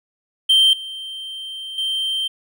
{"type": "tone with level steps", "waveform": "triangle", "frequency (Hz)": 3136, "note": "G7", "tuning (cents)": 0, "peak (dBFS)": [-9, -27, -18], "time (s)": [0.49, 2.28], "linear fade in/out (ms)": 10, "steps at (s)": [0.73, 1.78], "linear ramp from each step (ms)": 2, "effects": []}